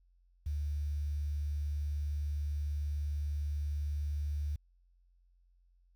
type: tone with quantisation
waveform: sine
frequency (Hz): 73.42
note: D2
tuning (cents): 0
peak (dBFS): -32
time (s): 0.46-4.56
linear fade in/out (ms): 5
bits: 10
effects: added 44 Hz sine -64 dBFS peak until 5.95 s